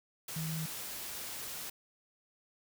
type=tone in noise; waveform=sine; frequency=159.5 Hz; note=D#3; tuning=43 cents sharp; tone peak=-35 dBFS; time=0.36-0.66 s; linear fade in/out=5 ms; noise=white; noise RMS=-42 dBFS; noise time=0.28-1.7 s; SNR=+4 dB; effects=none